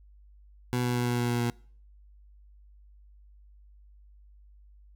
20% pulse tone with pitch steps, 123.47 / 122.76 / 122.05 / 121.35 / 120.65 / 119.96 / 119.26 Hz, B2 / B2 / B2 / B2 / B2 / B2 / A#2, 0 / -10 / -20 / -30 / -40 / -50 / +40 cents, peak -21 dBFS, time 0.73-1.5 s, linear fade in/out 0 ms, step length 110 ms, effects noise-tail reverb RT60 0.5 s tail -24 dB re dry + added 50 Hz sine -52 dBFS peak until 4.95 s

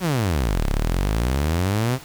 sawtooth exponential two-way sweep, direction down then up, 196 to 32.7 to 134.5 Hz, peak -15 dBFS, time 0-1.99 s, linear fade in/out 50 ms, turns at 0.67 s, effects pink hiss -42 dBFS RMS until 2.04 s

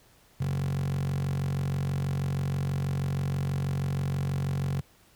15% pulse tone with high-pass filter, 46.23 Hz, F#1, 1 cent flat, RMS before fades -29 dBFS, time 0.4-4.81 s, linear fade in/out 10 ms, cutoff 120 Hz, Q 9.6, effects pink hiss -60 dBFS RMS until 5.15 s

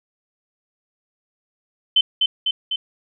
sine tone with echo, 3066 Hz, G7, 39 cents flat, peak -11 dBFS, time 1.96-2.01 s, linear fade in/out 5 ms, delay 250 ms, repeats 3, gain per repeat -3 dB, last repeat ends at 2.76 s, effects none

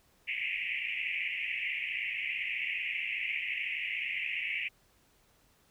pink band-pass noise, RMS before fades -35 dBFS, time 0.27-4.69 s, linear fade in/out 20 ms, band 2000 to 2800 Hz, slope 96 dB/octave, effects pink hiss -67 dBFS RMS until 5.7 s

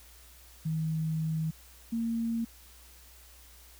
sine tone pair in turn, 158.8 / 229.5 Hz, D#3 / A#3, +36 / -27 cents, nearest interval tritone, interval 637 cents, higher second, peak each -28 dBFS, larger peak neither, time 0.65-1.51 / 1.92-2.45 s, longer first, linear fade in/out 10 ms, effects added 60 Hz sine -55 dBFS peak until 3.79 s + white hiss -56 dBFS RMS until 3.79 s

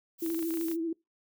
violet noise, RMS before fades -41 dBFS, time 0.18-0.77 s, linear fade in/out 50 ms
sine tone with vibrato, 329.6 Hz, E4, in tune, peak -29 dBFS, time 0.22-0.93 s, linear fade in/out 5 ms, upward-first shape sine, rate 13 Hz, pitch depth 44 cents each way
clicks, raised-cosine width 0.3 ms, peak -30 dBFS, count 11, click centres 0.263 / 0.302 / 0.346 / 0.392 / 0.427 / 0.507 / 0.54 / 0.572 / 0.612 / 0.684 / 0.715 s
effects noise-tail reverb RT60 0.2 s tail -23 dB re dry

